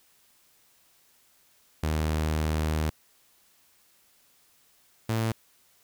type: tone pair in turn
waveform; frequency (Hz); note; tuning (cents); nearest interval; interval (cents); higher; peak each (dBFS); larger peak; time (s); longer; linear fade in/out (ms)
sawtooth; 77.78 / 112.48; D#2 / A2; 0 / +39; tritone; 639; second; -21; neither; 1.83-2.9 / 5.09-5.32; first; 5
effects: white hiss -63 dBFS RMS until 5.83 s